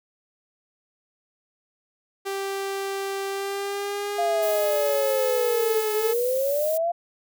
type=tone with pitch glide; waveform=sawtooth; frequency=392 to 430 Hz; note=G4 to A4; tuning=0 to -40 cents; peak=-23 dBFS; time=2.25-6.14 s; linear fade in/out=20 ms; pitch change=+160 cents; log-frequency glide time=3.29-5.15 s
type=exponential two-way sweep; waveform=sine; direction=down then up; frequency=698.5 to 422 to 698.5 Hz; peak=-21 dBFS; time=4.18-6.92 s; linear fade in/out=10 ms; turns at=5.94 s
type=noise; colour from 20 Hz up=violet; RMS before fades=-33 dBFS; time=4.42-6.78 s; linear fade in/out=10 ms
effects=none